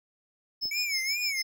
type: tone with tremolo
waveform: triangle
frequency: 5220 Hz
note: E8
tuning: 18 cents flat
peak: -26 dBFS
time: 0.61-1.43 s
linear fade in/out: 20 ms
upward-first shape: sine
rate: 6.5 Hz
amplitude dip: 90%
type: clicks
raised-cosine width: 2 ms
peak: -45 / -35 dBFS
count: 2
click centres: 0.634 / 0.655 s
type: tone with vibrato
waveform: square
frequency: 2257 Hz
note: C#7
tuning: 31 cents sharp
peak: -30 dBFS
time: 0.71-1.42 s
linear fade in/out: 5 ms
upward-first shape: sine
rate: 2.5 Hz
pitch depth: 140 cents each way
effects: none